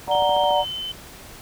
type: chord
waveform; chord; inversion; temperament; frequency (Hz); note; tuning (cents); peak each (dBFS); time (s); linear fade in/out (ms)
sine; D augmented; none; equal; 587.3 / 740 / 932.3; D5 / F#5 / A#5; 0 / 0 / 0; -21; 0.07-0.65; 50
type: click train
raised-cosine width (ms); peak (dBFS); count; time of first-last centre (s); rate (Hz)
1; -21; 7; 0.08-0.509; 14
type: tone with pitch glide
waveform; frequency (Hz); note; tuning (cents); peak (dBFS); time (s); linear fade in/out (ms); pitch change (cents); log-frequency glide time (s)
sine; 3136 to 3056; G7 to G7; 0 to -45; -27; 0.11-0.92; 5; -45; 0.45-0.58
effects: pink hiss -42 dBFS RMS until 1.41 s